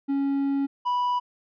triangle tone pair in turn, 277.2 / 983.8 Hz, C#4 / B5, 0 / -7 cents, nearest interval octave + minor seventh, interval 2193 cents, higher second, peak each -20 dBFS, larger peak neither, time 0.08-0.67 / 0.85-1.2 s, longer first, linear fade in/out 20 ms, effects resampled to 11025 Hz

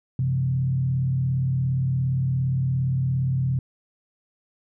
sine tone with frequency modulation, 130.81 Hz, C3, in tune, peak -20 dBFS, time 0.19-3.59 s, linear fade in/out 2 ms, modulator 37.3 Hz, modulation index 0.55, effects none

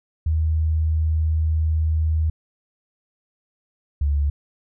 sine tone pair in turn, 79 / 71.85 Hz, D#2 / D2, +27 / -37 cents, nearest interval major second, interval 164 cents, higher first, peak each -17 dBFS, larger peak neither, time 0.26-2.3 / 4.01-4.3 s, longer first, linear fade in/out 5 ms, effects none

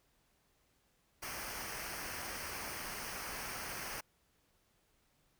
pink noise with comb filter, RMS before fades -43 dBFS, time 1.22-4.01 s, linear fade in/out 10 ms, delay 0.27 ms, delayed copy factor -0.65, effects pink hiss -74 dBFS RMS until 5.39 s

